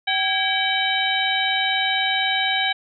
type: harmonic tone with a mistuned harmonic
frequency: 766 Hz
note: G5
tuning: 40 cents flat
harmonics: 1 / 2 / 3 / 4 / 5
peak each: -25 / -25 / -25 / -25 / -25 dBFS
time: 0.07-2.73 s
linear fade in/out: 10 ms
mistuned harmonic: 2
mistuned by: +120 cents
effects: none